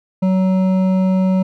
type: tone with hard clipping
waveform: triangle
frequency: 187.5 Hz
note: F#3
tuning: 23 cents sharp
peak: -14 dBFS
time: 0.22-1.43 s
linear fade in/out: 10 ms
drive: 13 dB
effects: none